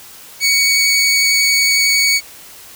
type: tone with vibrato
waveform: 20% pulse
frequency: 2239 Hz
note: C#7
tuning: 17 cents sharp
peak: -6 dBFS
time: 0.4-2.21 s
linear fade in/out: 50 ms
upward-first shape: sine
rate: 11 Hz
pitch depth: 8 cents each way
effects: white hiss -38 dBFS RMS until 2.75 s